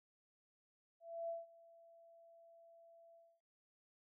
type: tone with ADSR envelope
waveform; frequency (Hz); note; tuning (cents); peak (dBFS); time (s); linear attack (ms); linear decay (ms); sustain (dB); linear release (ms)
sine; 670; E5; +28; -39; 1-3.41; 290; 170; -22; 260
effects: none